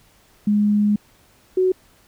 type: tone pair in turn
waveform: sine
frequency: 207.7 / 371.5 Hz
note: G#3 / F#4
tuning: 0 / +7 cents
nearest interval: minor seventh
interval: 1007 cents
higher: second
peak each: -14 dBFS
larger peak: neither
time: 0.47-0.96 / 1.57-1.72 s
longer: first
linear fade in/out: 5 ms
effects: pink hiss -55 dBFS RMS until 2.07 s